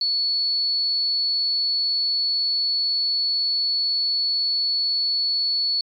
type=tone; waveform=sine; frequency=4418 Hz; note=C#8; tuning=7 cents flat; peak=-19 dBFS; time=0.01-5.81 s; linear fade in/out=2 ms; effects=MP3 96 kbps